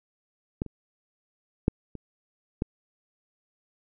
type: clicks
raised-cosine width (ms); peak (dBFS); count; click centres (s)
3; -14 / -27 / -7 / -25 / -13; 5; 0.619 / 0.663 / 1.681 / 1.953 / 2.621
effects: none